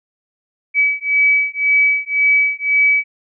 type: beating tone pair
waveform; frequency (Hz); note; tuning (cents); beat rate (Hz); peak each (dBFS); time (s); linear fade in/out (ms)
sine; 2284 / 2285.9; D7 / D7; -49 / -47; 1.9; -15 / -15; 0.74-3.04; 50
effects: none